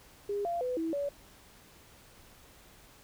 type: tone with pitch steps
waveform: sine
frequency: 406.7 / 688 / 501 / 325.9 / 569 Hz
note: G#4 / F5 / B4 / E4 / C#5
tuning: -36 / -26 / +25 / -20 / +45 cents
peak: -30 dBFS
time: 0.29-1.09 s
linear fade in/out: 5 ms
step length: 160 ms
effects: pink hiss -57 dBFS RMS until 3.03 s